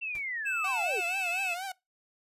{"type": "linear sweep", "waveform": "sine", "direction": "down", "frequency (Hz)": [2718, 340], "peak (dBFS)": -32, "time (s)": [0.01, 1.01], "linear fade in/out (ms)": 20}
{"type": "noise with exponential decay", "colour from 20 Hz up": "pink", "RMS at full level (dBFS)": -46, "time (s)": [0.15, 0.28], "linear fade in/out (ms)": 1, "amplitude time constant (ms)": 27}
{"type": "tone with pitch glide", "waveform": "triangle", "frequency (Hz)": [2625, 2602], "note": ["E7", "E7"], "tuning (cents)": [-8, -23], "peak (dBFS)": -28, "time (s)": [0.45, 1.55], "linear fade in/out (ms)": 20, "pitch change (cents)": -15, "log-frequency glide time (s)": [1.12, 1.43]}
{"type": "tone with vibrato", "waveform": "sawtooth", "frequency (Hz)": 735, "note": "F#5", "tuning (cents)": -12, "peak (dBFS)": -31, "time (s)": [0.64, 1.72], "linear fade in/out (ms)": 5, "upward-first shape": "triangle", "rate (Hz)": 4.2, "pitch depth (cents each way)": 140}
{"effects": ["noise-tail reverb RT60 0.2 s tail -22 dB re dry", "resampled to 32000 Hz"]}